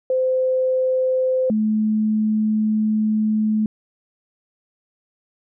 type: tone pair in turn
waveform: sine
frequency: 516 / 215.6 Hz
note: C5 / A3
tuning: -24 / -35 cents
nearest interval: octave + minor third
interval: 1511 cents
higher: first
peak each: -16 dBFS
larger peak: neither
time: 0.1-1.5 / 1.5-3.66 s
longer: second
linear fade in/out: 2 ms
effects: none